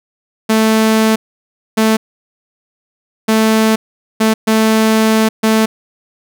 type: tone bursts at uneven times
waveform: sawtooth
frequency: 220 Hz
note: A3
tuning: in tune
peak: -5 dBFS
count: 6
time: 0.49-1.16 / 1.77-1.97 / 3.28-3.76 / 4.2-4.34 / 4.47-5.29 / 5.43-5.66 s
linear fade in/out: 10 ms
effects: none